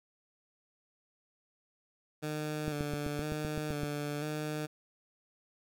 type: tone with vibrato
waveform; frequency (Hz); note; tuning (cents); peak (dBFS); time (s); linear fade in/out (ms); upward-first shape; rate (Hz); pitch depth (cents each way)
15% pulse; 149.4; D3; +30; -28; 2.22-4.67; 20; square; 1; 32
type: click train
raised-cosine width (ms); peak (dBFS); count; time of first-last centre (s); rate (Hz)
3; -23; 10; 2.68-3.834; 7.8
effects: none